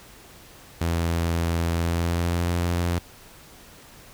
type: tone with pitch glide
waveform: sawtooth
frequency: 84 to 86.71 Hz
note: E2 to F2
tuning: +33 to -12 cents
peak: -18 dBFS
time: 0.81-2.99 s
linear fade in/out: 5 ms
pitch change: +55 cents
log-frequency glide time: 1.74-2.5 s
effects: pink hiss -48 dBFS RMS until 4.13 s

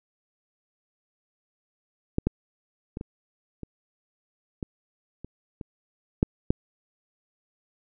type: clicks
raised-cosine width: 3 ms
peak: -10 / -9 / -20 / -21 / -23 / -18 / -25 / -23 / -6 / -7 dBFS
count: 10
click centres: 2.184 / 2.27 / 2.971 / 3.011 / 3.633 / 4.628 / 5.246 / 5.612 / 6.229 / 6.505 s
effects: none

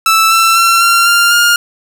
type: tone with pitch steps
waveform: sawtooth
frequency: 1318.5 / 1336.9 / 1355.6 / 1374.5 / 1393.7 / 1413.1 Hz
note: E6 / E6 / E6 / F6 / F6 / F6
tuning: 0 / +24 / +48 / -28 / -4 / +20 cents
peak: -3 dBFS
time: 0.06-1.56 s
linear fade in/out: 2 ms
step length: 250 ms
effects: none

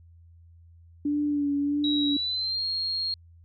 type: tone with vibrato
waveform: sine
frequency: 289.3 Hz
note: D4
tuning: 26 cents flat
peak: -23 dBFS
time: 1.05-2.17 s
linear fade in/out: 5 ms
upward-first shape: sine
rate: 1.5 Hz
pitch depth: 30 cents each way
type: tone with pitch glide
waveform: sine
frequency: 3858 to 4256 Hz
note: B7 to C8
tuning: -41 to +29 cents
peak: -26 dBFS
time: 1.84-3.14 s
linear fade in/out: 2 ms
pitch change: +170 cents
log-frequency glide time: 2.09-2.64 s
effects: added 84 Hz sine -50 dBFS peak until 3.44 s

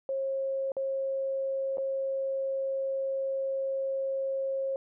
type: tone with dropouts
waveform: sine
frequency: 539 Hz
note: C#5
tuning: 49 cents flat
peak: -28 dBFS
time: 0.09-4.76 s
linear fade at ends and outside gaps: 1 ms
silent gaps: 0.719-0.767 / 1.772-1.782 s
effects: none

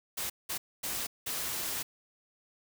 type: noise bursts at uneven times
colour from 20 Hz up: white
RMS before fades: -35 dBFS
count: 4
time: 0.17-0.3 / 0.49-0.58 / 0.83-1.07 / 1.26-1.83 s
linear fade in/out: 10 ms
effects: none

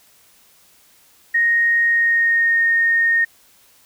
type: tone with pitch glide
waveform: sine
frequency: 1864.7 to 1845.4 Hz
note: A#6 to A#6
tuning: 0 to -18 cents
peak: -13 dBFS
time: 1.34-3.25 s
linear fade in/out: 10 ms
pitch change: -18 cents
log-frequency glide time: 1.86-2.61 s
effects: white hiss -53 dBFS RMS until 3.85 s

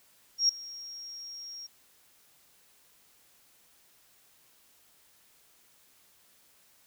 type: tone with ADSR envelope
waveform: sine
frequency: 5588 Hz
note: F8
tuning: in tune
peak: -18 dBFS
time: 0.38-1.67 s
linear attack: 110 ms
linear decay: 4 ms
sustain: -22 dB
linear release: 11 ms
effects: tanh soft clip ceiling -14 dBFS + white hiss -63 dBFS RMS until 6.86 s

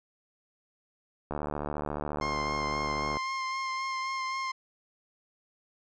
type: click train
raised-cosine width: 1 ms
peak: -19 dBFS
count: 139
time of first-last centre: 1.31-3.17 s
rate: 74.2 Hz
type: tone with vibrato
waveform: 30% pulse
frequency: 1058 Hz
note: C6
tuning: 19 cents sharp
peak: -28 dBFS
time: 2.21-4.52 s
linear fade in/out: 10 ms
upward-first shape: sine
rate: 3.8 Hz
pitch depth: 16 cents each way
effects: resampled to 16000 Hz

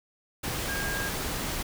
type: tone in noise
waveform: sine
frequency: 1619 Hz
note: G#6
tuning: 45 cents flat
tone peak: -32 dBFS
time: 0.68-1.09 s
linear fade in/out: 10 ms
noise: pink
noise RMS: -32 dBFS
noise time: 0.43-1.63 s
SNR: -3 dB
effects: none

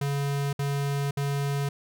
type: tone bursts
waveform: square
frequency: 141.1 Hz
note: C#3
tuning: 31 cents sharp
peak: -26 dBFS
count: 3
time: 0.01-1.69 s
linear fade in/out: 5 ms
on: 520 ms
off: 60 ms
effects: none

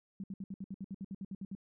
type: tone bursts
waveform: sine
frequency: 193.4 Hz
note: G3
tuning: 23 cents flat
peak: -38 dBFS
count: 14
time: 0.2-1.551 s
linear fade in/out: 2 ms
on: 38 ms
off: 63 ms
effects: none

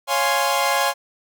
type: chord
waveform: sawtooth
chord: Db major seventh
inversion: none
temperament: equal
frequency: 554.4 / 698.5 / 830.6 / 1046.5 Hz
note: Db5 / F5 / Ab5 / C6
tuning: 0 / 0 / 0 / 0 cents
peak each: -20 / -21 / -19 / -19 dBFS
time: 0.07-0.94 s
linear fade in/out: 50 ms
effects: none

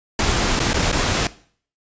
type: noise with dropouts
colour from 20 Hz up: pink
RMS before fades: -19 dBFS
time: 0.19-1.27 s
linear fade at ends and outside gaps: 2 ms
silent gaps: 0.593-0.601 / 0.732-0.742 / 0.917-0.926 s
effects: noise-tail reverb RT60 0.5 s tail -18 dB re dry + resampled to 16000 Hz

